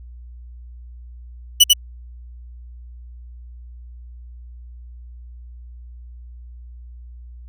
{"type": "tone with echo", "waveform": "sawtooth", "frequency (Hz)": 2960, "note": "F#7", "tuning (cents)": 0, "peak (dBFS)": -3, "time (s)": [1.6, 1.64], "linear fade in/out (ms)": 10, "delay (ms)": 95, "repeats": 1, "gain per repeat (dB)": -2, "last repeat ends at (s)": 1.735, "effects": ["added 60 Hz sine -36 dBFS peak until 7.48 s"]}